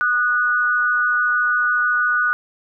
sine tone pair together, 1223 / 1470.9 Hz, D#6 / F#6, -30 / -11 cents, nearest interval minor third, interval 319 cents, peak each -22 / -16 dBFS, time 0.01-2.33 s, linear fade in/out 0 ms, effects none

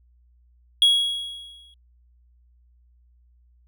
triangle tone with exponential decay, 3322 Hz, G#7, in tune, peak -10 dBFS, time 0.82-1.74 s, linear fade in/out 1 ms, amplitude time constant 200 ms, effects added 60 Hz sine -55 dBFS peak until 3.67 s

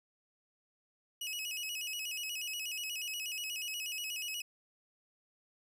sawtooth tone with vibrato, 2733 Hz, F7, 38 cents flat, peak -34 dBFS, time 1.21-4.42 s, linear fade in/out 5 ms, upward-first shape square, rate 8.3 Hz, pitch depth 110 cents each way, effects none

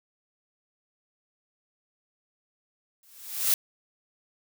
blue noise with exponential growth, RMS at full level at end -20 dBFS, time 3.03-3.54 s, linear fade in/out 1 ms, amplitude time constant 110 ms, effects none

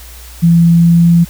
sine tone with pitch glide, 168.8 to 170.07 Hz, E3 to F3, +41 to -46 cents, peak -4 dBFS, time 0.42-1.25 s, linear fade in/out 20 ms, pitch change +13 cents, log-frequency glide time 0.71-1.08 s, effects added 60 Hz sine -32 dBFS peak until 1.29 s + white hiss -36 dBFS RMS until 1.29 s

